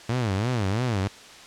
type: tone with vibrato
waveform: sawtooth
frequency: 110 Hz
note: A2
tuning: in tune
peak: -19 dBFS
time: 0.09-1.08 s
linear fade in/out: 5 ms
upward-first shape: sine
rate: 3 Hz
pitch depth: 260 cents each way
effects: white hiss -45 dBFS RMS until 1.46 s + low-pass 6000 Hz 12 dB/octave